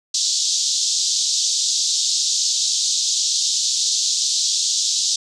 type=band-pass noise; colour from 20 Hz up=white; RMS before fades=-20 dBFS; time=0.14-5.16 s; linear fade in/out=5 ms; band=3600 to 7200 Hz; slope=48 dB/octave; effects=none